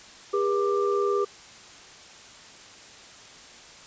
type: tone cluster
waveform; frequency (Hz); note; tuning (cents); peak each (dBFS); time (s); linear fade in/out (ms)
sine; 402.7 / 481.6 / 1184; G4 / B4 / D6; +47 / -44 / +14; -23 / -29 / -29; 0.33-1.25; 10
effects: white hiss -47 dBFS RMS until 3.86 s + resampled to 16000 Hz